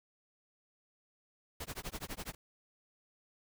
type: noise with tremolo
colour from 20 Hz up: pink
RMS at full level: -40 dBFS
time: 1.6-2.35 s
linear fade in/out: 5 ms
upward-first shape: sine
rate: 12 Hz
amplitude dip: 100%
effects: none